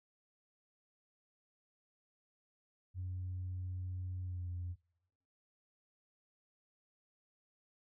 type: tone with pitch glide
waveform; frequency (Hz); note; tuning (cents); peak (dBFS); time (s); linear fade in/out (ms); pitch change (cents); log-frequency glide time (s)
sine; 91.5 to 88.59; F#2 to F2; -19 to +25; -37; 2.94-4.76; 50; -56; 4.23-4.48
effects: noise-tail reverb RT60 0.9 s tail -23 dB re dry + tanh soft clip ceiling -35 dBFS

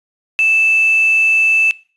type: tone with quantisation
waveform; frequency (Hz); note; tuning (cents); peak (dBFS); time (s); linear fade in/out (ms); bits
sine; 2637; E7; 0; -10; 0.39-1.71; 0; 5
effects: noise-tail reverb RT60 0.4 s tail -21 dB re dry + resampled to 24000 Hz

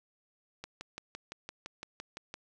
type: click train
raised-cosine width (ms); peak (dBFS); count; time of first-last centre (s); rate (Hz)
0.2; -24; 11; 0.64-2.341; 5.88
effects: none

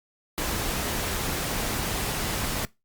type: noise with amplitude modulation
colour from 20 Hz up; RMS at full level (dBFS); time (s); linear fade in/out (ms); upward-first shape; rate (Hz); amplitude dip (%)
pink; -27; 0.38-2.65; 0; sine; 221; 35
effects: noise-tail reverb RT60 0.2 s tail -21 dB re dry + Opus 48 kbps

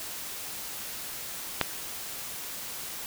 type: click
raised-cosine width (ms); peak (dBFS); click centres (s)
0.3; -6; 1.613
effects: white hiss -38 dBFS RMS until 3.06 s

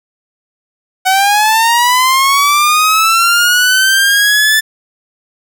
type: linear sweep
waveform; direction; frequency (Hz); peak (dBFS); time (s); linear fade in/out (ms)
sawtooth; up; 745 to 1760; -4; 1.05-4.61; 20
effects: none

